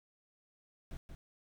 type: noise with echo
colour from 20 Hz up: brown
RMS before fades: -43 dBFS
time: 0.91-0.97 s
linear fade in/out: 0 ms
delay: 180 ms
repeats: 1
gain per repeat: -5 dB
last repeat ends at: 1.15 s
effects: none